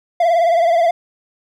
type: tone with vibrato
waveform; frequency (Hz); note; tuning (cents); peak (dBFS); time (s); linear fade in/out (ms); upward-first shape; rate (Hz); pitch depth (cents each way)
triangle; 679; F5; -49; -9; 0.2-0.91; 5; triangle; 19; 83
effects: none